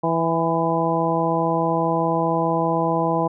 harmonic tone with a mistuned harmonic, 164.81 Hz, E3, in tune, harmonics 1 / 2 / 3 / 4 / 5 / 6, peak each -25 / -25 / -25 / -25 / -25 / -25 dBFS, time 0.03-3.28 s, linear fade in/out 10 ms, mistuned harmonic 6, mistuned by +23 cents, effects none

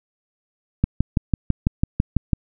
click train, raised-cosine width 5 ms, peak -4 dBFS, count 10, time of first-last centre 0.84-2.333 s, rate 6.03 Hz, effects none

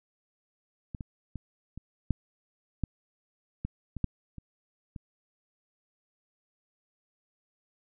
clicks, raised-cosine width 5 ms, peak -24 / -24 / -25 / -28 / -13 / -16 / -20 / -24 / -14 / -30 / -27 dBFS, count 11, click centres 0.948 / 1.008 / 1.357 / 1.776 / 2.107 / 2.837 / 3.65 / 3.967 / 4.043 / 4.383 / 4.962 s, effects none

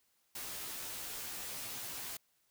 white noise with comb filter, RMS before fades -43 dBFS, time 0.35-2.17 s, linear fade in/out 5 ms, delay 13 ms, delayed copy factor -0.95, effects white hiss -75 dBFS RMS until 2.5 s

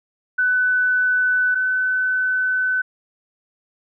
sine tone pair in turn, 1499 / 1510.3 Hz, F#6 / F#6, +22 / +35 cents, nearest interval unison, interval 13 cents, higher second, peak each -15 / -17 dBFS, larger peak first, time 0.38-1.55 / 1.55-2.82 s, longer second, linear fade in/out 10 ms, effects none

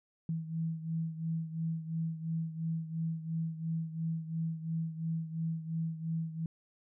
sine beating tone pair, 162.1 / 165 Hz, E3 / E3, -29 / +2 cents, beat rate 2.9 Hz, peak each -34 / -39 dBFS, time 0.29-6.46 s, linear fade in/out 2 ms, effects none

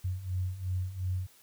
sine beating tone pair, 90.2 / 93 Hz, F#2 / F#2, -44 / +9 cents, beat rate 2.8 Hz, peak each -36 / -32 dBFS, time 0.04-1.27 s, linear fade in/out 10 ms, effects white hiss -60 dBFS RMS until 1.42 s

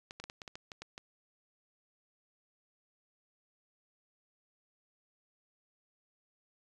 clicks, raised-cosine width 0.2 ms, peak -27 dBFS, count 10, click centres 0.109 / 0.2 / 0.24 / 0.299 / 0.418 / 0.478 / 0.555 / 0.718 / 0.82 / 0.979 s, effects resampled to 24000 Hz

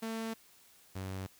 sawtooth tone pair in turn, 224.5 / 94.96 Hz, A3 / F#2, +35 / +45 cents, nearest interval octave + minor third, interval 1490 cents, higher first, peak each -32 / -34 dBFS, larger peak first, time 0.02-0.34 / 0.95-1.27 s, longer neither, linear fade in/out 10 ms, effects white hiss -62 dBFS RMS until 1.39 s

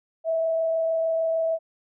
sine tone with frequency modulation, 652 Hz, E5, 19 cents flat, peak -21 dBFS, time 0.24-1.59 s, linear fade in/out 50 ms, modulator 26.6 Hz, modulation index 0.24, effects none

